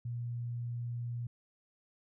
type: tone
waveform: sine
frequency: 119.5 Hz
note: A#2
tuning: 43 cents sharp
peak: -35 dBFS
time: 0.05-1.27 s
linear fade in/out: 5 ms
effects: none